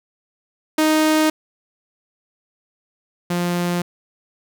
sawtooth tone pair in turn, 311.1 / 175.31 Hz, D#4 / F3, 0 / +7 cents, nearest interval minor seventh, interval 993 cents, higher first, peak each -10 / -15 dBFS, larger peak first, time 0.78-1.3 / 3.3-3.82 s, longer neither, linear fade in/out 5 ms, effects none

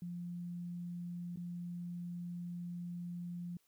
sine tone with dropouts, 174.61 Hz, F3, in tune, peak -40 dBFS, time 0.02-3.57 s, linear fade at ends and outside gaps 2 ms, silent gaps 1.36-1.372 s, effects white hiss -75 dBFS RMS until 3.67 s

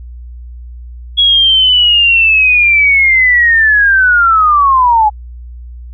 sine linear sweep, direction down, 3349 to 830 Hz, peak -5 dBFS, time 1.17-5.1 s, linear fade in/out 20 ms, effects added 60 Hz sine -26 dBFS peak until 5.93 s

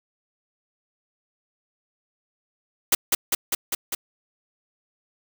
white noise with echo, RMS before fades -17 dBFS, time 2.92-2.95 s, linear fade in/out 5 ms, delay 200 ms, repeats 5, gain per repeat -2 dB, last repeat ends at 3.95 s, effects none

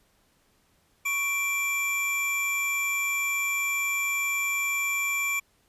square tone pair together, 1108.6 / 2349 Hz, C#6 / D7, 0 / 0 cents, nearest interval octave + minor second, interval 1300 cents, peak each -37 / -26 dBFS, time 1.05-5.4 s, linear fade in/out 10 ms, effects pink hiss -66 dBFS RMS until 5.68 s + resampled to 32000 Hz

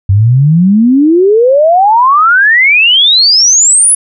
sine exponential sweep, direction up, 93.5 to 10490 Hz, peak -3 dBFS, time 0.09-3.95 s, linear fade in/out 5 ms, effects none

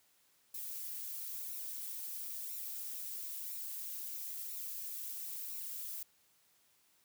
violet noise with flanger, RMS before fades -43 dBFS, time 0.54-6.03 s, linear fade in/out 5 ms, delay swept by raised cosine 0.61 to 5.21 ms, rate 1 Hz, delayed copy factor -0.6, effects white hiss -71 dBFS RMS until 7.04 s + high-pass 60 Hz 12 dB/octave

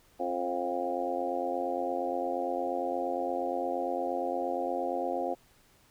harmonic tone with a mistuned harmonic, 88.6 Hz, F2, 25 cents sharp, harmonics 3 / 4 / 5 / 6 / 7 / 8 / 9, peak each -39 / -37 / -42 / -34 / -43 / -34 / -38 dBFS, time 0.19-5.35 s, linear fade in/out 20 ms, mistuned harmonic 4, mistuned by -25 cents, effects pink hiss -63 dBFS RMS until 5.9 s

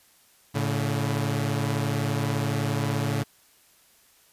sawtooth tone pair together, 110.3 / 142.06 Hz, A2 / C#3, +5 / +43 cents, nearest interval major third, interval 438 cents, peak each -23 dBFS, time 0.54-3.24 s, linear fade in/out 20 ms, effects white hiss -59 dBFS RMS until 4.32 s + resampled to 32000 Hz

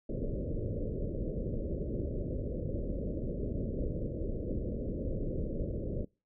pink low-pass noise, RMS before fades -35 dBFS, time 0.09-6.05 s, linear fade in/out 5 ms, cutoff 590 Hz, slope 96 dB/octave, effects noise-tail reverb RT60 0.3 s tail -25 dB re dry

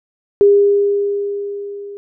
sine tone with level ramp, 404.3 Hz, G#4, 46 cents flat, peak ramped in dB -5 to -28 dBFS, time 0.41-1.97 s, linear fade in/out 0 ms, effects none

